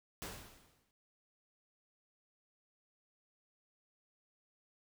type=noise with exponential decay; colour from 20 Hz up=pink; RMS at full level=-42 dBFS; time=0.22-0.91 s; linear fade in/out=0 ms; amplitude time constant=150 ms; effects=none